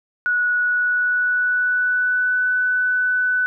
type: tone with pitch glide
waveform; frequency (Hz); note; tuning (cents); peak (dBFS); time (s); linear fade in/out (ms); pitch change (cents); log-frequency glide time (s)
sine; 1465 to 1496.6; F#6 to F#6; -18 to +19; -16; 0.26-3.46; 0; +37; 0.54-2.47
effects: none

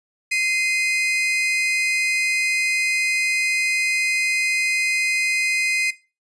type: tone pair together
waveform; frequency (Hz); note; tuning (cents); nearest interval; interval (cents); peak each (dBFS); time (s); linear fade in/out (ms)
40% pulse; 2075 / 2489; C7 / D#7; -15 / 0; minor third; 315; -21 / -21; 0.31-5.91; 10
effects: noise-tail reverb RT60 0.3 s tail -19 dB re dry + resampled to 22050 Hz

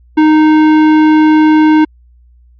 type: tone with tanh clipping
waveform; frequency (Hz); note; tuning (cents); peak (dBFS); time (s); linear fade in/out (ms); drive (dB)
sine; 309.5; D#4; -9; -6; 0.17-1.85; 10; 15
effects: added 60 Hz sine -41 dBFS peak until 2.59 s + Opus 48 kbps

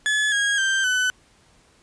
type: tone with pitch steps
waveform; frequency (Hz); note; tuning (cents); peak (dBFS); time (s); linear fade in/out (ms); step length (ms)
35% pulse; 1712 / 1639.4 / 1569.9 / 1503.4; A6 / G#6 / G6 / F#6; -48 / -23 / +2 / +27; -17; 0.06-1.1; 0; 260
effects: pink hiss -57 dBFS RMS until 1.82 s + resampled to 22050 Hz

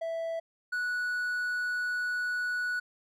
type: tone pair in turn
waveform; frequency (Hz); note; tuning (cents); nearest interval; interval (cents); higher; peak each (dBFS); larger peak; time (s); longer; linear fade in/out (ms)
triangle; 659.3 / 1472; E5 / F#6; 0 / -9; octave + major second; 1391; second; -29 / -27; second; 0.01-0.4 / 0.72-2.8; second; 10
effects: none

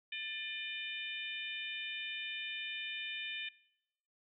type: harmonic tone with a mistuned harmonic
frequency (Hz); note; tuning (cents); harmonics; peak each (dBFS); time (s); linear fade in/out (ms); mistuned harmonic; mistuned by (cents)
604; D5; +48; 3 / 4 / 5 / 6; -47 / -41 / -44 / -46; 0.12-3.49; 5; 3; -45
effects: noise-tail reverb RT60 0.8 s tail -22 dB re dry

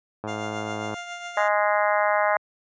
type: click train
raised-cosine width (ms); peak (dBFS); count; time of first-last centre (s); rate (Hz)
1; -17; 76; 0.24-0.941; 107
type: tone with tremolo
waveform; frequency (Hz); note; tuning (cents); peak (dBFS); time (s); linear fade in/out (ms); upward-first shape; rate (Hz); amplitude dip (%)
15% pulse; 700; F5; +4; -25; 0.27-1.49; 20; triangle; 7.3; 50
type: harmonic tone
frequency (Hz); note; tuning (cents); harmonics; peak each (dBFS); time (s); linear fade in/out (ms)
207.7; G#3; 0; 3 / 4 / 5 / 6 / 7 / 8 / 9 / 10; -23 / -25 / -27 / -29 / -30 / -31 / -32 / -33; 1.37-2.37; 2
effects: high-pass 80 Hz 12 dB/octave + resampled to 16000 Hz

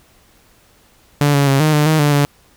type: tone with pitch steps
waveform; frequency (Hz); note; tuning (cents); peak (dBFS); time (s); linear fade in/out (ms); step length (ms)
sawtooth; 145.1 / 141.1 / 136.9 / 154.4 / 149.2 / 156.8 / 146.6 / 143.6; D3 / C#3 / C#3 / D#3 / D3 / D#3 / D3 / D3; -21 / +31 / -21 / -13 / +28 / +14 / -3 / -39; -7; 1.21-2.25; 0; 130
effects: pink hiss -52 dBFS RMS until 2.56 s

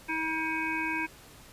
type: harmonic tone with a mistuned harmonic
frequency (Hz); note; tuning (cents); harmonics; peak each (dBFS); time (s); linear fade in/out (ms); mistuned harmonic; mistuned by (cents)
319.7; D#4; +47; 1 / 3 / 5 / 7 / 8; -35 / -35 / -35 / -35 / -35; 0.08-1.07; 20; 8; -28
effects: pink hiss -52 dBFS RMS until 1.52 s + resampled to 32000 Hz

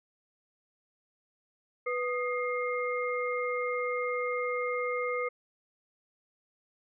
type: tone cluster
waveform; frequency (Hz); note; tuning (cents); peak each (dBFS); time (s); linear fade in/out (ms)
sine; 493.7 / 1238 / 2121; B4 / D#6 / C7; -1 / -9 / +23; -31 / -35 / -35; 1.86-5.29; 10
effects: none

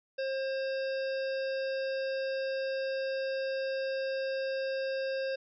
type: harmonic tone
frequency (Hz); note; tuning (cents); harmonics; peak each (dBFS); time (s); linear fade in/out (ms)
534; C5; +35; 1 / 3 / 5 / 7 / 9 / 10; -31 / -41 / -46 / -51 / -48 / -53; 0.18-5.36; 10
effects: none

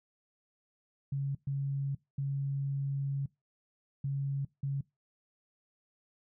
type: tone bursts at uneven times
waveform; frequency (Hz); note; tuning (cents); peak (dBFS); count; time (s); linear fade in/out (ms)
sine; 138.59; C#3; 0; -30; 5; 1.12-1.35 / 1.47-1.95 / 2.18-3.26 / 4.04-4.45 / 4.63-4.81; 5
effects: noise-tail reverb RT60 0.2 s tail -22 dB re dry

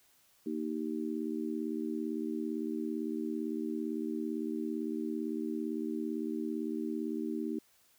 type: harmonic tone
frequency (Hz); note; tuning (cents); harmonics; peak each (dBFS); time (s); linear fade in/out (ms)
77.78; D#2; 0; 3 / 4 / 5; -37 / -36 / -40; 0.46-7.59; 5
effects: white hiss -67 dBFS RMS until 7.98 s

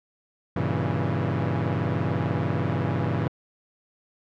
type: chord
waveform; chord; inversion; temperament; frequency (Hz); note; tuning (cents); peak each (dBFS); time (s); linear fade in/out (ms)
sawtooth; G diminished seventh; none; equal with one note detuned; 98 / 118.58 / 138.59 / 164.81; G2 / Bb2 / Db3 / Fb3; 0 / +30 / 0 / 0; -25; 0.56-3.28; 5
effects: low-pass 2000 Hz 12 dB/octave

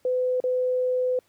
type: tone with dropouts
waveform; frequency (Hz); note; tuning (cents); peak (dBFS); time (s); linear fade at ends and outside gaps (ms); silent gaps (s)
sine; 505; B4; +39; -21; 0.05-1.19; 2; 0.402-0.439
effects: pink hiss -65 dBFS RMS until 1.28 s + high-pass 100 Hz 12 dB/octave

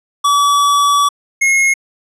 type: tone pair in turn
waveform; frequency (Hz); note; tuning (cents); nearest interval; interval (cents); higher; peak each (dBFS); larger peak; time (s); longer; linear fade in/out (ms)
square; 1145 / 2161; D6 / C#7; -44 / -45; major seventh; 1099; second; -10; neither; 0.24-1.09 / 1.41-1.74; first; 10
effects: low-pass 11000 Hz 12 dB/octave

